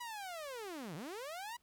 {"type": "linear two-way sweep", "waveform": "sawtooth", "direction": "down then up", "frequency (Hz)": [987.8, 138.59, 987.8], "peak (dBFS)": -39, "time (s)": [0, 1.57], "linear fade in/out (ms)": 10, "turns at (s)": 0.95, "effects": ["pink hiss -75 dBFS RMS until 1.62 s"]}